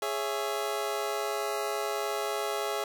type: chord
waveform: 25% pulse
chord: C# minor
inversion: second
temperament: just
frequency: 415.8 / 554.4 / 665.2 Hz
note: G#4 / C#5 / E5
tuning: +2 / 0 / +16 cents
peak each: -29 / -32 / -31 dBFS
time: 0.02-2.84 s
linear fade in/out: 2 ms
effects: none